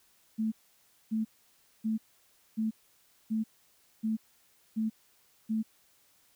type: tone bursts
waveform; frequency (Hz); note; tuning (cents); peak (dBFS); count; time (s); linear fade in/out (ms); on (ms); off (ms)
sine; 220; A3; 0; -27; 8; 0.38-5.63; 20; 140; 590
effects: white hiss -66 dBFS RMS until 6.35 s